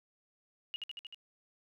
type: tone with echo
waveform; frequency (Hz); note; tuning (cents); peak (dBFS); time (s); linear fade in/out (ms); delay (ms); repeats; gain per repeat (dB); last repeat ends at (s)
sine; 2867; F7; +45; -35; 0.74-0.76; 0; 77; 5; -2; 1.145
effects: none